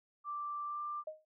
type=tone with pitch glide; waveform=sine; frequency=1174.7 to 1185.6 Hz; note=D6 to D6; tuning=0 to +16 cents; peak=-37 dBFS; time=0.24-1.04 s; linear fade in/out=50 ms; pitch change=+16 cents; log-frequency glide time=0.65-0.81 s
type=tone with exponential decay; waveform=sine; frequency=622.3 Hz; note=D#5; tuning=in tune; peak=-36 dBFS; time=1.07-1.25 s; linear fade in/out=5 ms; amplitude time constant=38 ms
effects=none